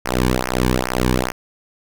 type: tone with flanger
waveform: sawtooth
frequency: 62.7 Hz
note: B1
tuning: 27 cents sharp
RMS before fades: -19 dBFS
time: 0.05-1.32 s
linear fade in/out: 10 ms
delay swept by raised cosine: 0.25 to 1.55 ms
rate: 2.4 Hz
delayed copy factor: -1
effects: none